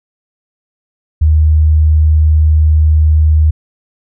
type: tone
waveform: sine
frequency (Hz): 77.4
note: D#2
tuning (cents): -9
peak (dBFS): -5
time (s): 1.21-3.51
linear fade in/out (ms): 10
effects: none